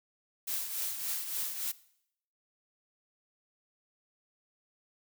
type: noise with tremolo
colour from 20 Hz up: blue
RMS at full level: -33 dBFS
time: 0.47-1.72 s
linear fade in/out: 10 ms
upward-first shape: triangle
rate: 3.5 Hz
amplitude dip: 60%
effects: noise-tail reverb RT60 0.7 s tail -19 dB re dry